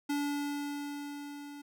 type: tone with level ramp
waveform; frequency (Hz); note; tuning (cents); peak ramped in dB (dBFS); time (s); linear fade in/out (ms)
square; 288.1; D4; -33; -30 to -45; 0.09-1.62; 10
effects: none